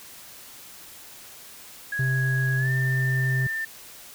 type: tone with pitch glide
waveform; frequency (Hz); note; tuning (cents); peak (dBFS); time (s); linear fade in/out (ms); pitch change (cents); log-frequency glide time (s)
sine; 1661.2 to 1790.7; G#6 to A6; 0 to +30; -26; 1.92-3.65; 5; +130; 2.57-2.7
type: tone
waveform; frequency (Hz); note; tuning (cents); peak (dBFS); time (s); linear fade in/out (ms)
triangle; 130.81; C3; 0; -20; 1.99-3.47; 5
effects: white hiss -45 dBFS RMS until 4.14 s